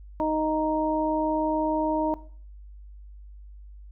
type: harmonic tone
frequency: 311.1 Hz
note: D#4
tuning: in tune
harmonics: 1 / 2 / 3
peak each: -27 / -27 / -27 dBFS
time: 0.2-2.14 s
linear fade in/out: 0 ms
effects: noise-tail reverb RT60 0.5 s tail -18 dB re dry + added 50 Hz sine -42 dBFS peak until 3.91 s